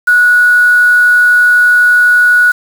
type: tone with quantisation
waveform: sine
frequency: 1464 Hz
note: F#6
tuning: 19 cents flat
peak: -4 dBFS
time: 0.07-2.52 s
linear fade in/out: 10 ms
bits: 4
effects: none